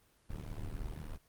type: noise with amplitude modulation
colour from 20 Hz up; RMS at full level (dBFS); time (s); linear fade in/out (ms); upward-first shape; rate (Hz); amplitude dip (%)
brown; -37; 0.29-1.18; 20; sine; 76.1; 90
effects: pink hiss -69 dBFS RMS until 1.28 s + Opus 24 kbps